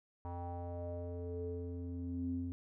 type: tone with low-pass filter sweep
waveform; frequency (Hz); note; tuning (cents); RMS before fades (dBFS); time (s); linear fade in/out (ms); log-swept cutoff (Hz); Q
square; 87.31; F2; 0; -41; 0.25-2.52; 0; 900 to 230; 6.3
effects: none